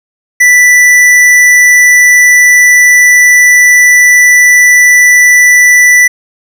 sine tone with tanh clipping, 1975.5 Hz, B6, in tune, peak -3 dBFS, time 0.4-6.08 s, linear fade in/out 10 ms, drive 15 dB, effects none

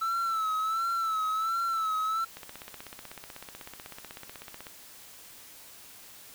triangle tone with vibrato, 1318.5 Hz, E6, in tune, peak -25 dBFS, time 0.01-2.25 s, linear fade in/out 10 ms, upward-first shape sine, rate 1.4 Hz, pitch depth 60 cents each way
click train, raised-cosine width 0.3 ms, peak -26 dBFS, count 38, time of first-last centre 2.37-4.668 s, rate 16.1 Hz
effects white hiss -50 dBFS RMS until 6.34 s

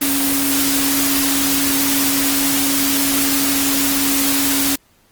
sine tone in noise, 277.2 Hz, C#4, in tune, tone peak -19 dBFS, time 0.01-4.76 s, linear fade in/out 10 ms, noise white, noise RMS -18 dBFS, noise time 0.01-4.76 s, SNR -4 dB, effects pink hiss -56 dBFS RMS until 5.11 s + Opus 24 kbps

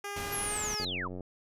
10% pulse tone with pitch glide, 405.2 to 421.9 Hz, G#4 to G#4, -43 to +27 cents, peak -28 dBFS, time 0.04-0.85 s, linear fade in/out 5 ms, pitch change +70 cents, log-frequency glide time 0.38-0.6 s
pink noise, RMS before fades -40 dBFS, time 0.16-0.75 s, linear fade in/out 5 ms
sine linear sweep, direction down, 11610 to 857 Hz, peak -33 dBFS, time 0.32-1.08 s, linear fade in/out 10 ms
click train, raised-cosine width 2 ms, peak -28 dBFS, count 38, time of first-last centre 0.8-1.207 s, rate 90.9 Hz
effects resampled to 32000 Hz

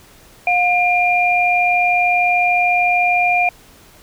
sine tone pair together, 713.5 / 2400 Hz, F5 / D7, +37 / +37 cents, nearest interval octave + major sixth, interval 2100 cents, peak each -15 dBFS, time 0.47-3.49 s, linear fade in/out 2 ms, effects pink hiss -46 dBFS RMS until 4.02 s

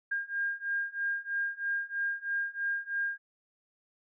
sine beating tone pair, 1610 / 1613.1 Hz, G6 / G6, +46 / +49 cents, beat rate 3.1 Hz, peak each -34 / -33 dBFS, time 0.11-3.18 s, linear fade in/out 10 ms, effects none

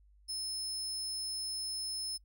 30% pulse tone, 5220 Hz, E8, 18 cents flat, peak -32 dBFS, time 0.28-2.18 s, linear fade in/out 20 ms, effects noise-tail reverb RT60 0.1 s tail -24 dB re dry + added 50 Hz sine -60 dBFS peak until 2.24 s

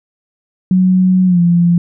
sine tone with pitch glide, 185 to 172.61 Hz, F#3 to F3, 0 to -20 cents, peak -7 dBFS, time 0.71-1.78 s, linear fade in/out 2 ms, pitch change -120 cents, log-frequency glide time 1.26-1.4 s, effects none

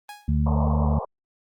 sawtooth tone with exponential decay, 829 Hz, G#5, 3 cents flat, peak -30 dBFS, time 0.09-0.38 s, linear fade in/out 1 ms, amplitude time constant 61 ms
harmonic tone, 74 Hz, D2, 14 cents sharp, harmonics 1 / 2 / 3, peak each -21 / -24 / -26 dBFS, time 0.28-0.99 s, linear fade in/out 5 ms
white band-pass noise, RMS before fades -31 dBFS, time 0.46-1.05 s, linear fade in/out 5 ms, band 430 to 1100 Hz, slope 96 dB/octave
effects Opus 32 kbps

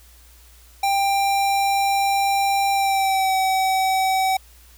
square tone with pitch glide, 791 to 761.4 Hz, G5 to F#5, +15 to +49 cents, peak -18 dBFS, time 0.83-4.37 s, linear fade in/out 5 ms, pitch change -66 cents, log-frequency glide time 2.72-3.35 s, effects added 59 Hz sine -48 dBFS peak until 4.77 s + white hiss -52 dBFS RMS until 4.77 s

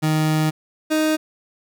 30% pulse tone pair in turn, 155.56 / 311.1 Hz, D#3 / D#4, 0 / 0 cents, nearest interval octave, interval 1200 cents, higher second, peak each -14 dBFS, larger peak neither, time 0.02-0.51 / 0.9-1.17 s, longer first, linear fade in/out 20 ms, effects none

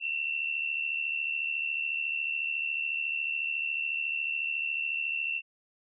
sine tone pair together, 2690 / 2764 Hz, E7 / F7, +34 / -19 cents, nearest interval unison, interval 47 cents, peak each -30 / -35 dBFS, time 0-5.42 s, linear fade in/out 50 ms, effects none

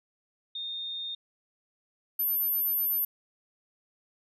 sine tone pair in turn, 3661 / 13046 Hz, A#7 / G#9, -32 / -32 cents, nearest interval octave + minor seventh, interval 2200 cents, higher second, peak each -33 / -25 dBFS, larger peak second, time 0.55-1.15 / 2.19-3.05 s, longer second, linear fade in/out 5 ms, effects none

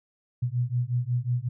sine beating tone pair, 120 / 125.5 Hz, B2 / B2, -49 / +28 cents, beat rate 5.5 Hz, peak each -27 dBFS, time 0.42-1.49 s, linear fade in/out 10 ms, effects none

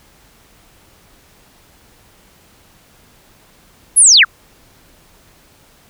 sine linear sweep, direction down, 11175 to 1108.7 Hz, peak -4 dBFS, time 3.96-4.25 s, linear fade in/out 20 ms, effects pink hiss -49 dBFS RMS until 5.89 s

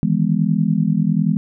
sine chord, E major seventh, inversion third, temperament just, 154.51 / 164.81 / 206 / 247.2 Hz, D#3 / E3 / G#3 / B3, -12 / 0 / -14 / +2 cents, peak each -23 / -18 / -18 / -23 dBFS, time 0.03-1.37 s, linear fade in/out 0 ms, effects none

